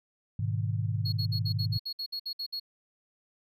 sine chord, G# minor, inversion none, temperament equal, 103.83 / 123.47 / 155.56 Hz, G#2 / B2 / D#3, 0 / 0 / 0 cents, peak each -29 / -33 / -35 dBFS, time 0.39-1.78 s, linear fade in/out 5 ms
triangle tone bursts, 4326 Hz, C#8, 43 cents flat, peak -31 dBFS, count 12, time 1.05-2.599 s, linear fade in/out 10 ms, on 75 ms, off 59 ms
effects none

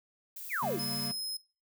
violet noise, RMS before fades -43 dBFS, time 0.36-1.08 s, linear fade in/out 5 ms
sine exponential sweep, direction down, 2697 to 267.1 Hz, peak -30 dBFS, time 0.49-0.8 s, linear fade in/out 50 ms
square chord, G diminished, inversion second, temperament equal, 138.59 / 196 / 233.1 Hz, Db3 / G3 / Bb3, 0 / 0 / 0 cents, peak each -41 / -44 / -40 dBFS, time 0.62-1.12 s, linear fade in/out 10 ms
sawtooth tone, 5130 Hz, E8, 48 cents flat, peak -32 dBFS, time 0.79-1.37 s, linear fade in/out 5 ms
effects noise-tail reverb RT60 0.3 s tail -19 dB re dry

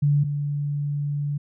sine tone pair in turn, 144.8 / 144.8 Hz, D3 / D3, -24 / -24 cents, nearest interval unison, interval 0 cents, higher neither, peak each -16 / -23 dBFS, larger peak first, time 0.02-0.24 / 0.24-1.38 s, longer second, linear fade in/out 10 ms, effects none

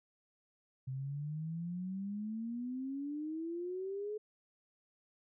sine exponential sweep, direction up, 129 to 430 Hz, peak -37 dBFS, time 0.87-4.18 s, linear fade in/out 10 ms, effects none

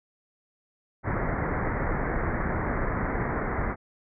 pink low-pass noise, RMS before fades -28 dBFS, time 1.03-3.76 s, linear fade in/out 50 ms, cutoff 2100 Hz, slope 96 dB/octave, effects none

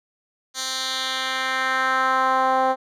10% pulse tone with band-pass filter sweep, 261.6 Hz, C4, in tune, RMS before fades -22 dBFS, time 0.54-2.76 s, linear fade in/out 50 ms, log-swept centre 5600 to 680 Hz, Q 1.7, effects none

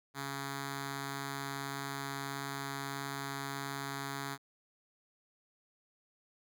5% pulse tone with notch filter, 138.59 Hz, C#3, in tune, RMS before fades -40 dBFS, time 0.14-4.38 s, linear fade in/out 50 ms, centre 550 Hz, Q 1.4, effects none

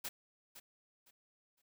white noise with echo, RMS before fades -41 dBFS, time 0.04-0.09 s, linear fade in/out 10 ms, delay 510 ms, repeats 3, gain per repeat -12 dB, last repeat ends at 1.62 s, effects none

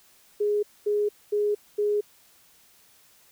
sine tone bursts, 415.3 Hz, G#4, in tune, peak -21 dBFS, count 4, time 0.4-2.01 s, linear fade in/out 10 ms, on 230 ms, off 230 ms, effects white hiss -58 dBFS RMS until 3.31 s

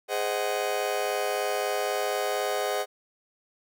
40% pulse chord, Ab dominant seventh, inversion none, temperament just, 415.3 / 519.1 / 623 / 747.5 Hz, Ab4 / C5 / Eb5 / Gb5, 0 / -14 / +2 / +17 cents, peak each -31 dBFS, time 0.08-2.86 s, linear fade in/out 50 ms, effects none

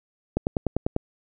click train, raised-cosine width 2 ms, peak -9 dBFS, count 7, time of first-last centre 0.37-0.964 s, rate 10.1 Hz, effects none

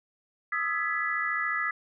sine chord, E major seventh, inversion third, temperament equal with one note detuned, 1244.5 / 1318.5 / 1689.3 / 1975.5 Hz, D#6 / E6 / G#6 / B6, 0 / 0 / +29 / 0 cents, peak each -33 / -34 / -32 / -30 dBFS, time 0.52-1.71 s, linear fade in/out 5 ms, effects none

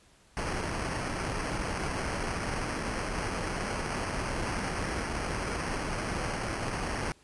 pink noise with sample-and-hold, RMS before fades -33 dBFS, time 0.37-7.12 s, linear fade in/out 0 ms, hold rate 3675 Hz, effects pink hiss -61 dBFS RMS until 7.23 s + resampled to 24000 Hz

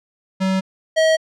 square tone pair in turn, 189.8 / 638.4 Hz, F#3 / D#5, +44 / +44 cents, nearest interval octave + major sixth, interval 2100 cents, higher second, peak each -17 / -13 dBFS, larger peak second, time 0.4-0.61 / 0.96-1.17 s, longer neither, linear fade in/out 20 ms, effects low-pass 6000 Hz 12 dB/octave

